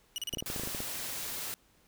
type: tone bursts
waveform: sawtooth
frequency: 2928 Hz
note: F#7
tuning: 19 cents flat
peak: -30 dBFS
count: 5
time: 0.16-0.405 s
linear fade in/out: 0 ms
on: 21 ms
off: 35 ms
type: clicks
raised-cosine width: 2 ms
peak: -25 dBFS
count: 10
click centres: 0.337 / 0.372 / 0.425 / 0.501 / 0.562 / 0.597 / 0.635 / 0.674 / 0.748 / 0.804 s
type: noise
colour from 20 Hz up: white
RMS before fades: -38 dBFS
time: 0.46-1.54 s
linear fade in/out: 0 ms
effects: pink hiss -66 dBFS RMS until 1.87 s